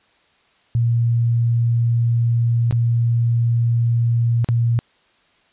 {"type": "tone with dropouts", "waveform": "sine", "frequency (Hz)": 117.5, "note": "A#2", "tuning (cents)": 14, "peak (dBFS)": -14, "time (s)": [0.75, 4.79], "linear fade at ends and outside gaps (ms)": 0, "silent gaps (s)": [[2.71, 2.725], [4.445, 4.488]], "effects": ["white hiss -58 dBFS RMS until 5.52 s", "resampled to 8000 Hz"]}